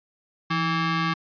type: ring-modulated tone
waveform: sawtooth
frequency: 490 Hz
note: B4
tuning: 14 cents flat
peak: -15 dBFS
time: 0.5-1.14 s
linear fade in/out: 10 ms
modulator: 658 Hz
effects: resampled to 11025 Hz